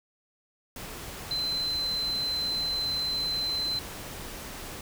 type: tone in noise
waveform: sine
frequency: 4069 Hz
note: C8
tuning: 49 cents flat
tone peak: -27 dBFS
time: 1.31-3.79 s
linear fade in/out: 2 ms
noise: pink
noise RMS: -40 dBFS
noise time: 0.76-4.81 s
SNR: +10 dB
effects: none